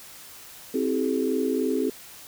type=tone cluster; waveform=sine; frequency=262.7 / 324.7 / 384 / 427.2 Hz; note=C4 / E4 / G4 / G#4; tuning=+7 / -26 / -36 / +49 cents; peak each=-26 / -30 / -29 / -27 dBFS; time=0.74-1.9 s; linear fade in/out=5 ms; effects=white hiss -45 dBFS RMS until 2.27 s